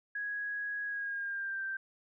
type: tone with pitch glide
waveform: sine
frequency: 1661.2 to 1568 Hz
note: G#6 to G6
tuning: 0 to 0 cents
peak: -34 dBFS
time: 0.15-1.77 s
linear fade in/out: 5 ms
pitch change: -100 cents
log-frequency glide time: 0.85-1.63 s
effects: none